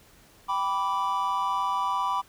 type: chord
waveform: triangle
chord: G major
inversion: none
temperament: equal with one note detuned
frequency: 784 / 987.8 / 1165.2 Hz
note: G5 / B5 / D6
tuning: 0 / 0 / -14 cents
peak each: -31 / -25 / -27 dBFS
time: 0.48-2.22 s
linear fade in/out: 20 ms
effects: pink hiss -56 dBFS RMS until 2.28 s